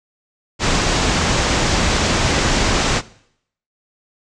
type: low-pass noise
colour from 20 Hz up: pink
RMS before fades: -17 dBFS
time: 0.59-3.02 s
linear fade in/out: 50 ms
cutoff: 7600 Hz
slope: 48 dB/octave
effects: noise-tail reverb RT60 0.7 s tail -20 dB re dry